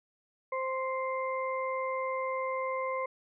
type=harmonic tone; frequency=523.3 Hz; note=C5; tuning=in tune; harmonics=1 / 2 / 4; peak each=-33 / -34 / -40 dBFS; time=0.52-3.06 s; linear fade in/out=5 ms; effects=none